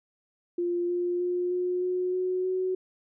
sine tone with pitch steps, 349.2 / 352.8 / 356.5 / 360.3 / 364 / 367.8 / 371.7 Hz, F4 / F4 / F4 / F#4 / F#4 / F#4 / F#4, 0 / +18 / +36 / -46 / -28 / -10 / +8 cents, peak -25 dBFS, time 0.58-2.75 s, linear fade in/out 5 ms, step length 310 ms, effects none

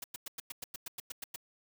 white noise bursts, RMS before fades -41 dBFS, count 12, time 0.02-1.361 s, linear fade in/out 5 ms, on 21 ms, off 99 ms, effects none

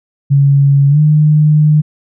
sine tone with pitch glide, 140 to 151.79 Hz, C#3 to D#3, +18 to -43 cents, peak -5 dBFS, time 0.3-1.82 s, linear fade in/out 20 ms, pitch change +139 cents, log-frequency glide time 0.89-0.99 s, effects none

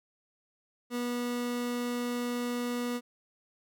30% pulse tone, 242.8 Hz, B3, 29 cents flat, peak -28 dBFS, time 0.9-3.01 s, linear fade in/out 50 ms, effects none

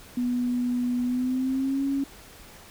sine tone with pitch glide, 245.6 to 275.7 Hz, B3 to C#4, -9 to -9 cents, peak -23 dBFS, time 0.17-2.04 s, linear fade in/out 5 ms, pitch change +200 cents, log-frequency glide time 1.03-1.84 s, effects pink hiss -48 dBFS RMS until 2.7 s

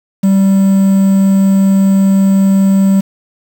triangle tone with quantisation, 194.6 Hz, G3, 12 cents flat, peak -4 dBFS, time 0.23-3.01 s, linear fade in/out 10 ms, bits 5, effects none

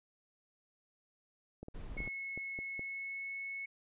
clicks, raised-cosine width 2 ms, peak -32 dBFS, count 8, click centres 1.63 / 1.684 / 1.968 / 2.004 / 2.076 / 2.376 / 2.589 / 2.794 s
brown noise, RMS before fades -44 dBFS, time 1.74-2.09 s, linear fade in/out 10 ms
sine tone with pitch glide, 2187 to 2200 Hz, C#7 to C#7, -24 to -14 cents, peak -39 dBFS, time 1.97-3.66 s, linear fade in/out 10 ms, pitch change +10 cents, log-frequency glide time 2.65-3.34 s
effects resampled to 8000 Hz

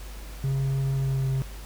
triangle tone with pitch glide, 135.6 to 133.12 Hz, C#3 to C3, -38 to +30 cents, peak -21 dBFS, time 0.44-1.42 s, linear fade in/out 0 ms, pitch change -32 cents, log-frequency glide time 0.94-1.3 s, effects added 50 Hz sine -37 dBFS peak until 1.65 s + pink hiss -46 dBFS RMS until 1.65 s

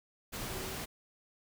sine tone in noise, 380.1 Hz, F#4, 47 cents sharp, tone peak -45 dBFS, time 0.49-0.76 s, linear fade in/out 20 ms, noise pink, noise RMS -40 dBFS, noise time 0.32-0.86 s, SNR -8 dB, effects none

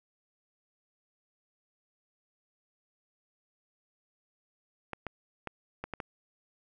clicks, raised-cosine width 0.5 ms, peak -21 dBFS, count 6, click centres 4.933 / 5.067 / 5.473 / 5.84 / 5.937 / 6.002 s, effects none

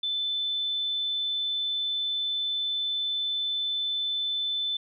sine tone, 3520 Hz, A7, in tune, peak -26 dBFS, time 0.03-4.77 s, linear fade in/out 5 ms, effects none

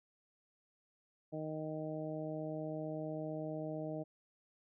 harmonic tone, 155.56 Hz, D#3, in tune, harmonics 1 / 2 / 3 / 4 / 5, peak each -44 / -43 / -47 / -43 / -53 dBFS, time 1.32-4.04 s, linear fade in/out 20 ms, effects none

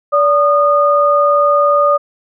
sine tone pair together, 578 / 1224.7 Hz, D5 / D#6, -28 / -28 cents, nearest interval octave + minor second, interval 1300 cents, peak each -11 dBFS, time 0.12-1.98 s, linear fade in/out 20 ms, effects none

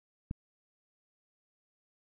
click, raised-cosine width 5 ms, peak -23 dBFS, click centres 0.311 s, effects none

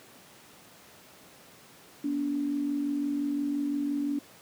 sine tone pair together, 241.8 / 287.6 Hz, B3 / D4, -36 / -36 cents, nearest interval minor third, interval 300 cents, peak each -35 / -27 dBFS, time 2.04-4.19 s, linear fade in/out 5 ms, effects pink hiss -53 dBFS RMS until 4.41 s + high-pass 150 Hz 12 dB/octave

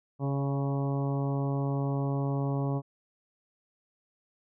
harmonic tone with a mistuned harmonic, 138.59 Hz, C#3, in tune, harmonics 1 / 2 / 3 / 4 / 5 / 6 / 7 / 8, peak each -28 / -34 / -38 / -40 / -42 / -44 / -45 / -46 dBFS, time 0.19-2.82 s, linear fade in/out 50 ms, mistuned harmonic 4, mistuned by +21 cents, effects none

